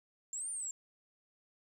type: exponential two-way sweep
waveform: sine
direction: up then down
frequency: 7310 to 9230 to 7310 Hz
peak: -37 dBFS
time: 0.33-0.71 s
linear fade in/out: 2 ms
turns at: 0.5 s
effects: 11-bit